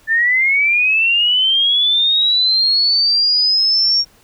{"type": "linear sweep", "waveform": "sine", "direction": "up", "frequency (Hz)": [1760, 5570], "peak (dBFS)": -11, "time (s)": [0.07, 4.05], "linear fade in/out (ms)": 50, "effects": ["pink hiss -51 dBFS RMS until 4.23 s"]}